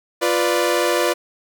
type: chord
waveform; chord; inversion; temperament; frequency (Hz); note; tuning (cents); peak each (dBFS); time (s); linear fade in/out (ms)
sawtooth; B diminished; second; equal; 349.2 / 493.9 / 587.3; F4 / B4 / D5; 0 / 0 / 0; -17; 0.21-1.14; 20
effects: none